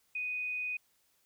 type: tone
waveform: sine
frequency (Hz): 2489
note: D#7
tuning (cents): 0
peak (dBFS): -33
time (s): 0.15-0.77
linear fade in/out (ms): 5
effects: white hiss -72 dBFS RMS until 1.25 s